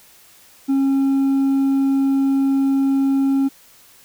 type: tone with hard clipping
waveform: sine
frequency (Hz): 272.2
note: C#4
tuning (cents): -31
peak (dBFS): -15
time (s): 0.68-3.49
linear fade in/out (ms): 20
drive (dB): 2
effects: white hiss -49 dBFS RMS until 4.04 s